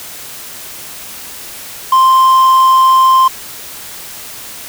triangle tone, 1046.5 Hz, C6, in tune, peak -3 dBFS, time 1.92-3.28 s, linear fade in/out 5 ms, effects white hiss -29 dBFS RMS until 4.68 s

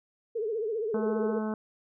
sine tone with vibrato, 439.8 Hz, A4, 1 cent flat, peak -28 dBFS, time 0.35-1.39 s, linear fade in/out 10 ms, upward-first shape triangle, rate 15 Hz, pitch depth 140 cents each way
harmonic tone, 215.9 Hz, A3, 33 cents flat, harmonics 1 / 2 / 3 / 4 / 5 / 6 / 7, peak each -30 / -36 / -40 / -42 / -44 / -46 / -47 dBFS, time 0.94-1.54 s, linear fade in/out 2 ms
effects none

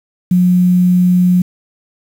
sine tone with quantisation, 180 Hz, F#3, 47 cents flat, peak -7 dBFS, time 0.31-1.42 s, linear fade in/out 5 ms, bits 6, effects none

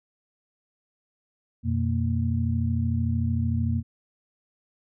sine tone cluster, 88.5 / 121.8 / 230.2 Hz, F2 / B2 / A#3, +23 / -24 / -22 cents, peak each -25 / -27 / -28 dBFS, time 1.63-3.83 s, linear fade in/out 50 ms, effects none

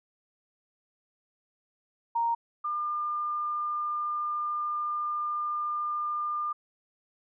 sine tone pair in turn, 931 / 1202.3 Hz, A#5 / D6, -2 / +40 cents, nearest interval major third, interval 442 cents, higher second, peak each -24 / -28 dBFS, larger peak first, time 2.15-2.35 / 2.64-6.53 s, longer second, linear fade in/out 10 ms, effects none

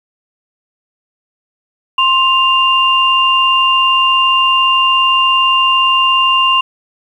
sine tone pair together, 1052.9 / 2794 Hz, C6 / F7, +11 / 0 cents, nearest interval octave + perfect fourth, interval 1689 cents, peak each -11 dBFS, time 1.98-6.61 s, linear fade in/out 5 ms, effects 7-bit

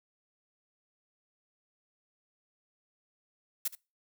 blue noise with echo, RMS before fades -31 dBFS, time 3.65-3.68 s, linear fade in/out 5 ms, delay 72 ms, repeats 1, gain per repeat -15 dB, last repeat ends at 3.752 s, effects noise-tail reverb RT60 0.3 s tail -24 dB re dry

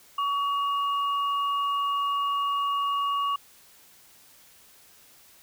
sine tone pair together, 1129.9 / 2851 Hz, C#6 / F7, +33 / +35 cents, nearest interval octave + major third, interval 1602 cents, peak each -24 / -35 dBFS, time 0.18-3.36 s, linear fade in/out 5 ms, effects white hiss -55 dBFS RMS until 5.42 s

